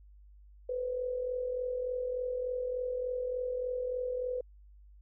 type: tone with amplitude modulation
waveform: sine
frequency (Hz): 501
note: B4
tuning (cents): +25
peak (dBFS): -29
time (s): 0.69-4.41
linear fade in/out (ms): 5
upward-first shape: sine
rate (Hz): 43.4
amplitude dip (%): 55
effects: added 50 Hz sine -53 dBFS peak until 5.01 s